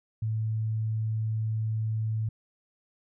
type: tone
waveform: sine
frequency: 110 Hz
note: A2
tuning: in tune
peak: -26 dBFS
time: 0.22-2.29 s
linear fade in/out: 5 ms
effects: none